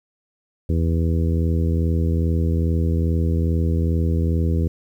harmonic tone, 82.41 Hz, E2, in tune, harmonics 1 / 2 / 3 / 4 / 5 / 6, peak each -18 / -24 / -28 / -30 / -32 / -34 dBFS, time 0.69-4.68 s, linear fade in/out 5 ms, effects 9-bit

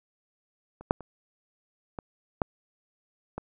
clicks, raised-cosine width 1 ms, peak -30 / -6 / -28 / -21 / -10 / -20 dBFS, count 6, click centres 0.81 / 0.909 / 1.007 / 1.988 / 2.418 / 3.38 s, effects none

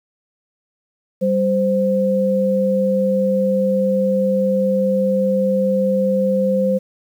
sine tone pair together, 195.09 / 520 Hz, G3 / C5, -8 / -11 cents, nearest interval octave + perfect fourth, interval 1697 cents, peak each -18 / -16 dBFS, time 1.21-6.79 s, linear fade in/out 20 ms, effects 8-bit

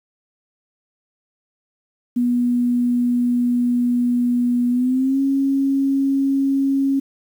sine tone with pitch glide, 243.5 to 273.3 Hz, B3 to C#4, -24 to -24 cents, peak -15 dBFS, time 2.16-7 s, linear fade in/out 10 ms, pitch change +200 cents, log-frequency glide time 4.7-5.2 s, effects 8-bit

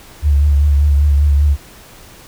sine tone with vibrato, 72.2 Hz, D2, 29 cents flat, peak -8 dBFS, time 0.22-1.57 s, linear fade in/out 50 ms, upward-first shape triangle, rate 5.1 Hz, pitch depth 55 cents each way, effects pink hiss -40 dBFS RMS until 2.27 s

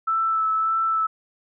sine tone with vibrato, 1317 Hz, E6, 2 cents flat, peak -19 dBFS, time 0.07-1.07 s, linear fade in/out 10 ms, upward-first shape sine, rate 1.7 Hz, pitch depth 16 cents each way, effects none

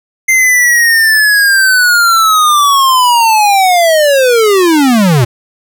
square linear sweep, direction down, 2093 to 112.3 Hz, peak -6 dBFS, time 0.28-5.25 s, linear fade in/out 10 ms, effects none

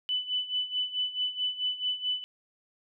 sine tone with tremolo, 2994 Hz, F#7, 20 cents sharp, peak -25 dBFS, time 0.09-2.24 s, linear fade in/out 0 ms, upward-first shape sine, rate 4.6 Hz, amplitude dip 80%, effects none

